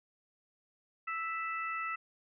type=harmonic tone; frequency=659.3 Hz; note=E5; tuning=in tune; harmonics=2 / 3 / 4; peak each=-36 / -40 / -42 dBFS; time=1.07-1.96 s; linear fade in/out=10 ms; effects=none